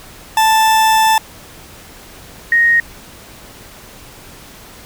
40% pulse / sine tone pair in turn, 881 / 1866.8 Hz, A5 / A#6, +2 / +2 cents, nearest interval octave + minor second, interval 1300 cents, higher second, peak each -8 dBFS, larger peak neither, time 0.37-1.18 / 2.52-2.8 s, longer first, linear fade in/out 2 ms, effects pink hiss -38 dBFS RMS until 4.85 s

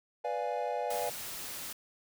triangle chord, B diminished seventh, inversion none, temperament equal, 493.9 / 587.3 / 698.5 / 830.6 Hz, B4 / D5 / F5 / Ab5, 0 / 0 / 0 / 0 cents, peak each -35 dBFS, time 0.24-1.1 s, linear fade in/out 10 ms
white noise, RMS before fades -41 dBFS, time 0.9-1.73 s, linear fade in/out 5 ms
effects none

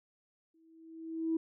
sine tone with exponential growth, 324.8 Hz, E4, 26 cents flat, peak -26 dBFS, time 0.54-1.37 s, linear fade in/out 5 ms, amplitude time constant 180 ms, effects tanh soft clip ceiling -22 dBFS

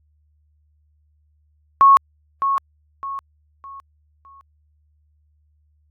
sine tone with echo, 1099 Hz, C#6, 15 cents flat, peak -7 dBFS, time 1.81-1.97 s, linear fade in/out 0 ms, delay 610 ms, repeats 4, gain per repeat -9 dB, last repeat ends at 4.41 s, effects added 75 Hz sine -58 dBFS peak until 5.9 s + AAC 48 kbps

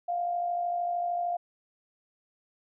sine tone with amplitude modulation, 700 Hz, F5, 4 cents sharp, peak -25 dBFS, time 0.08-1.37 s, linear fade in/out 10 ms, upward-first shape sine, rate 53.2 Hz, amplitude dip 45%, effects none

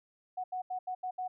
sine tone bursts at uneven times, 738 Hz, F#5, 5 cents flat, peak -33 dBFS, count 6, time 0.37-0.44 / 0.52-0.62 / 0.7-0.79 / 0.87-0.95 / 1.03-1.11 / 1.18-1.28 s, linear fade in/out 10 ms, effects none

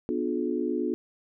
sine chord, B diminished seventh, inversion none, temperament just, 246.9 / 296.3 / 355.6 / 426.7 Hz, B3 / D4 / F4 / Ab4, 0 / +15 / +31 / +47 cents, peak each -31 / -31 / -30 / -33 dBFS, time 0.09-0.94 s, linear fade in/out 0 ms, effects none

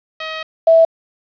10% pulse / sine tone pair in turn, 634 / 655.2 Hz, D#5 / E5, +32 / -11 cents, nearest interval minor second, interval 57 cents, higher second, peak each -15 / -6 dBFS, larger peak second, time 0.2-0.43 / 0.67-0.85 s, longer first, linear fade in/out 5 ms, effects resampled to 11025 Hz + 7-bit

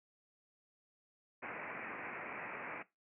white low-pass noise, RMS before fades -45 dBFS, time 1.42-2.83 s, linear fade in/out 10 ms, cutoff 2500 Hz, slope 96 dB/octave, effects noise-tail reverb RT60 0.2 s tail -18 dB re dry + high-pass 200 Hz 12 dB/octave

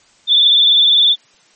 sine tone with vibrato, 3520 Hz, A7, in tune, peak -7 dBFS, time 0.27-1.16 s, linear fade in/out 50 ms, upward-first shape sine, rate 20 Hz, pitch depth 55 cents each way, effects white hiss -51 dBFS RMS until 1.55 s + MP3 32 kbps

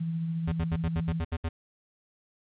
sine tone with tremolo, 164.81 Hz, E3, in tune, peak -27 dBFS, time 0-1.21 s, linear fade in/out 10 ms, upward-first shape sine, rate 14 Hz, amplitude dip 25%
square tone bursts, 82.41 Hz, E2, in tune, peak -28 dBFS, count 9, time 0.47-1.49 s, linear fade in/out 10 ms, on 52 ms, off 69 ms
effects resampled to 8000 Hz + 10-bit

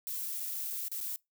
violet noise with dropouts, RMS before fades -37 dBFS, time 0.07-1.16 s, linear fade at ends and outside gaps 0 ms, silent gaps 0.398-0.403 / 0.703-0.707 / 0.882-0.916 / 1.004-1.01 s, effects noise-tail reverb RT60 0.2 s tail -25 dB re dry

